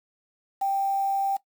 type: tone with quantisation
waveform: sine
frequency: 786 Hz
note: G5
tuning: 4 cents sharp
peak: -22 dBFS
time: 0.61-1.37 s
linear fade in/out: 10 ms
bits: 7
effects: noise-tail reverb RT60 0.1 s tail -17 dB re dry